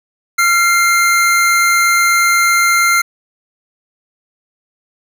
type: tone pair together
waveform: square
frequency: 1374.2 / 2108 Hz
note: F6 / C7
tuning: -28 / +12 cents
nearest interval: perfect fifth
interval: 740 cents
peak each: -13 dBFS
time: 0.38-3.02 s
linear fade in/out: 10 ms
effects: none